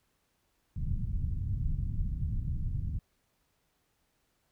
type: low-pass noise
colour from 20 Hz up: pink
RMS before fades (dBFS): -32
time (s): 0.76-2.99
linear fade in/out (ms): 0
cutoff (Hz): 150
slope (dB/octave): 24
effects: pink hiss -75 dBFS RMS until 4.51 s